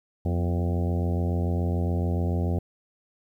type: harmonic tone with a mistuned harmonic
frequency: 87 Hz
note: F2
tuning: 6 cents flat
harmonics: 1 / 2 / 3 / 4 / 5 / 6 / 7 / 8 / 9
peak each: -24 / -30 / -34 / -36 / -38 / -40 / -41 / -42 / -43 dBFS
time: 0.25-2.59 s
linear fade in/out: 5 ms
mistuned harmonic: 3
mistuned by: -69 cents
effects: 10-bit